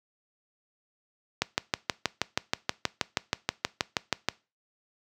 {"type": "click train", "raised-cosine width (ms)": 0.2, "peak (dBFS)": -6, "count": 19, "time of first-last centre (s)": [1.42, 4.286], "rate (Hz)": 6.28, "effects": ["noise-tail reverb RT60 0.3 s tail -22 dB re dry", "high-pass 80 Hz 12 dB/octave"]}